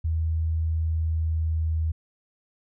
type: tone with pitch glide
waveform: sine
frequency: 80.5 to 79.94 Hz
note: E2 to D#2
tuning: -41 to +47 cents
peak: -22 dBFS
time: 0.04-1.92 s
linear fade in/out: 10 ms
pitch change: -12 cents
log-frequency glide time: 0.87-1.81 s
effects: none